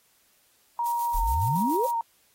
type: tone with vibrato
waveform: sine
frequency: 932.3 Hz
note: A#5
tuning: in tune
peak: -24 dBFS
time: 0.79-2.01 s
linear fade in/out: 2 ms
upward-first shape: square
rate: 1.3 Hz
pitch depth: 22 cents each way
type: noise with tremolo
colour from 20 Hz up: violet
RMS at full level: -37 dBFS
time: 0.85-1.92 s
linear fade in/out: 10 ms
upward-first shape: square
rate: 7.1 Hz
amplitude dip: 60%
type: exponential sweep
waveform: sine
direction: up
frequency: 33.32 to 555 Hz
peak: -24 dBFS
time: 1.14-1.87 s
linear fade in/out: 10 ms
effects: white hiss -64 dBFS RMS until 2.34 s + AAC 48 kbps